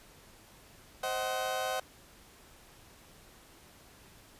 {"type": "chord", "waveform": "30% pulse", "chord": "C diminished", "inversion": "none", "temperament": "just", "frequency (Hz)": [523.3, 627.9, 753.5], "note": ["C5", "Eb5", "Gb5"], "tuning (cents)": [0, 16, 31], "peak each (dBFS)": [-34, -35, -32], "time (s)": [1.03, 1.8], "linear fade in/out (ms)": 5, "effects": ["pink hiss -57 dBFS RMS until 4.39 s", "resampled to 32000 Hz"]}